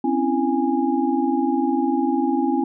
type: tone cluster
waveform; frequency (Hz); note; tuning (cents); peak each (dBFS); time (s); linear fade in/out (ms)
sine; 259.4 / 279.4 / 332.6 / 825; C4 / C#4 / E4 / G#5; -15 / +14 / +16 / -12; -22 / -23 / -23 / -25; 0.04-2.64; 5
effects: none